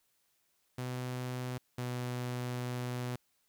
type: tone pair in turn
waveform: sawtooth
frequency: 125.9 / 123.95 Hz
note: B2 / B2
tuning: +34 / +7 cents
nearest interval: unison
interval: 27 cents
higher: first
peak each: -32 / -31 dBFS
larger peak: second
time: 0.78-1.58 / 1.78-3.16 s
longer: second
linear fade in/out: 5 ms
effects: white hiss -75 dBFS RMS until 3.48 s